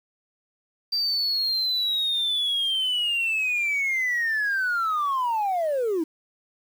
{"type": "linear sweep", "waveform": "sine", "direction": "down", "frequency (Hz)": [4702, 303.1], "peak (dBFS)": -20, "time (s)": [0.92, 6.04], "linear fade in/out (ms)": 10, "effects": ["tanh soft clip ceiling -20 dBFS", "8-bit"]}